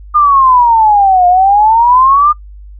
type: exponential two-way sweep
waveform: sine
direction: down then up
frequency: 1220 to 707 to 1220 Hz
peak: -4 dBFS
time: 0.14-2.33 s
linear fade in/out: 20 ms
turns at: 1.27 s
effects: noise-tail reverb RT60 0.1 s tail -21 dB re dry + added 50 Hz sine -29 dBFS peak until 2.79 s